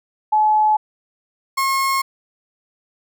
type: tone pair in turn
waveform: sine / 35% pulse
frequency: 856 / 1080.4 Hz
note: A5 / C#6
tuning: -48 / -45 cents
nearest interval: major third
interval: 403 cents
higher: second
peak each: -12 / -15 dBFS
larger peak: first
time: 0.32-0.77 / 1.57-2.02 s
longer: neither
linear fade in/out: 10 ms
effects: none